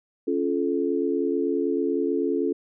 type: chord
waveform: sine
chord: Db augmented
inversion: none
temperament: just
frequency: 277.2 / 346.5 / 433.1 Hz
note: Db4 / F4 / A4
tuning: 0 / -14 / -27 cents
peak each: -26 dBFS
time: 0.27-2.53 s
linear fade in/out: 10 ms
effects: none